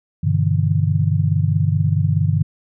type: chord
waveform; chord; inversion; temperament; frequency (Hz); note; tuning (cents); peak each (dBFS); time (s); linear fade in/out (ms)
sine; E minor seventh; first; just; 98.89 / 123.61 / 148.33 / 164.81; G2 / B2 / D3 / E3; +16 / +2 / +18 / 0; -18 / -23 / -18 / -23; 0.23-2.43; 10
effects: none